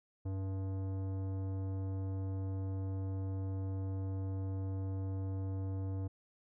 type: tone with tanh clipping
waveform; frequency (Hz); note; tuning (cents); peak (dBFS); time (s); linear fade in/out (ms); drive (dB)
sine; 95.9; G2; -37; -37; 0.25-6.08; 10; 15
effects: none